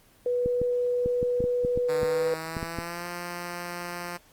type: tone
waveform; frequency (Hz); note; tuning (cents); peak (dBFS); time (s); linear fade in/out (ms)
sine; 490.6; B4; -12; -23; 0.26-2.34; 2
type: clicks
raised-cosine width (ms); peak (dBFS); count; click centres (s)
3; -18; 12; 0.46 / 0.616 / 1.06 / 1.229 / 1.405 / 1.441 / 1.649 / 1.775 / 2.032 / 2.568 / 2.629 / 2.787
type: tone with pitch glide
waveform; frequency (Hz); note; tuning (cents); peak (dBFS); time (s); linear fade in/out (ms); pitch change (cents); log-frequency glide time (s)
5% pulse; 153.1 to 174.85; D#3 to F3; -28 to +2; -22; 1.88-4.18; 20; +230; 2.03-3.07
effects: pink hiss -58 dBFS RMS until 4.32 s + Opus 24 kbps